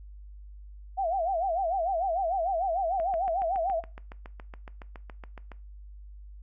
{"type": "tone with vibrato", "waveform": "sine", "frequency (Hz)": 714, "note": "F5", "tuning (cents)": 38, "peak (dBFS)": -25, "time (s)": [0.97, 3.81], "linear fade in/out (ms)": 20, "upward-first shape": "sine", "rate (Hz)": 6.7, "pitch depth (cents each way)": 180}
{"type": "click train", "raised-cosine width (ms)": 0.5, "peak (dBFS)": -28, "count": 19, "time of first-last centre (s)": [3, 5.517], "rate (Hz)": 7.15}
{"effects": ["noise-tail reverb RT60 0.3 s tail -19 dB re dry", "added 50 Hz sine -43 dBFS peak until 6.42 s"]}